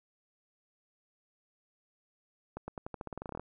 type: accelerating click train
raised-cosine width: 1 ms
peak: -25 dBFS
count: 16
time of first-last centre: 2.57-3.396 s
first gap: 110 ms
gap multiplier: 0.89
effects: none